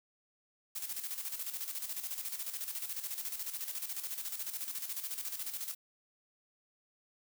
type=noise with tremolo; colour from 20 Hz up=blue; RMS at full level=-38 dBFS; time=0.75-5.75 s; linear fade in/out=10 ms; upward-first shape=square; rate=14 Hz; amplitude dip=60%; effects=none